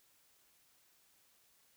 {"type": "silence", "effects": ["white hiss -70 dBFS RMS until 1.76 s"]}